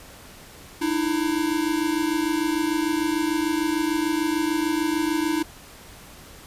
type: tone pair together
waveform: square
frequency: 302.9 / 329.6 Hz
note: D#4 / E4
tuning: -46 / 0 cents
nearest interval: minor second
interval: 146 cents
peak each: -25 dBFS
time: 0.81-5.43 s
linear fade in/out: 10 ms
effects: pink hiss -45 dBFS RMS until 6.46 s + resampled to 32000 Hz